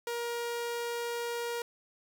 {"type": "tone", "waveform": "sawtooth", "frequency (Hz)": 472.8, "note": "A#4", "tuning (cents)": 24, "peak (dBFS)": -29, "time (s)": [0.07, 1.62], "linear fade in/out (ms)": 2, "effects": []}